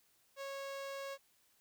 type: tone with notch filter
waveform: sawtooth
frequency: 550 Hz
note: C#5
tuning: 14 cents flat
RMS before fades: -44 dBFS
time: 0.36-1.18 s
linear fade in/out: 50 ms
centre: 11000 Hz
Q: 1.2
effects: white hiss -72 dBFS RMS until 1.6 s